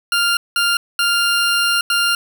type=tone bursts at uneven times; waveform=20% pulse; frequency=1398 Hz; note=F6; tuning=1 cent sharp; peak=-9 dBFS; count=4; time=0.12-0.37 / 0.56-0.77 / 0.99-1.81 / 1.9-2.15 s; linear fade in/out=2 ms; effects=7-bit